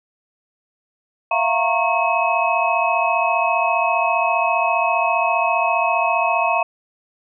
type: tone cluster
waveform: sine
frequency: 669 / 704 / 923 / 1093 / 2562 Hz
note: E5 / F5 / A#5 / C#6 / E7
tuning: +25 / +14 / -17 / -25 / -50 cents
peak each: -22 dBFS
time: 1.31-6.63 s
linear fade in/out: 5 ms
effects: none